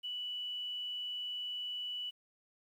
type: tone with quantisation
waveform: sine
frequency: 2960 Hz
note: F#7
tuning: in tune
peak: -37 dBFS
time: 0.03-2.11 s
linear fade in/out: 20 ms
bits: 11
effects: none